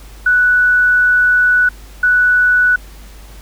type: tone pair in turn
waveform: sine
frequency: 1480 / 1480 Hz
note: F#6 / F#6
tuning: 0 / 0 cents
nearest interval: unison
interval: 0 cents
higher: neither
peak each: -8 dBFS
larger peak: neither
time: 0.26-1.69 / 2.03-2.76 s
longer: first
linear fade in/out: 5 ms
effects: added 50 Hz sine -34 dBFS peak until 3.41 s + pink hiss -42 dBFS RMS until 3.41 s